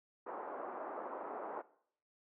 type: band-pass noise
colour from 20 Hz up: white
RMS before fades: -44 dBFS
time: 0.26-1.62 s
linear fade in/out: 10 ms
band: 320 to 1100 Hz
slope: 24 dB/octave
effects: noise-tail reverb RT60 0.6 s tail -18 dB re dry + low-pass 2000 Hz 12 dB/octave